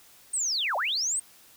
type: linear two-way sweep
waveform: sine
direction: down then up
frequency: 8720 to 548 to 8720 Hz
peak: -25 dBFS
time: 0.33-1.2 s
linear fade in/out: 10 ms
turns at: 0.76 s
effects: white hiss -55 dBFS RMS until 1.56 s